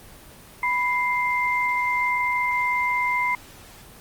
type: tone pair together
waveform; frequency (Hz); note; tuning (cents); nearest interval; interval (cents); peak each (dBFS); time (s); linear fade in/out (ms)
sine; 987.8 / 2093; B5 / C7; 0 / 0; octave + minor second; 1300; -23; 0.63-3.35; 2
effects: pink hiss -46 dBFS RMS until 4 s + Opus 24 kbps